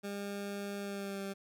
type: tone with pitch glide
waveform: 20% pulse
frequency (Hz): 201.3 to 196.48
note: G3 to G3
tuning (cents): +46 to +4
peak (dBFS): -33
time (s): 0.03-1.34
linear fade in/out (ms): 20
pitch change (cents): -42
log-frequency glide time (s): 0.78-1.22
effects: none